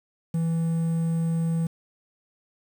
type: tone with quantisation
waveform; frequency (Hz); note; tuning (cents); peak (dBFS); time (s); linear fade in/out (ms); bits
triangle; 164.81; E3; 0; -20; 0.34-1.67; 5; 8
effects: none